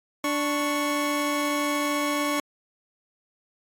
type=tone pair together; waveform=25% pulse; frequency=293 / 1108.7 Hz; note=D4 / C#6; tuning=-4 / 0 cents; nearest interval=octave + major seventh; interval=2304 cents; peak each=-22 / -24 dBFS; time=0.24-2.4 s; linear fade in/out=2 ms; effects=AAC 48 kbps